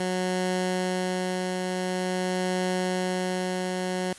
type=tone with tremolo; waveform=15% pulse; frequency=183.5 Hz; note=F#3; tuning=14 cents flat; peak=-18 dBFS; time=0-4.13 s; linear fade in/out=2 ms; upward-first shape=triangle; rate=0.47 Hz; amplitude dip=30%; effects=white hiss -47 dBFS RMS until 4.18 s + resampled to 24000 Hz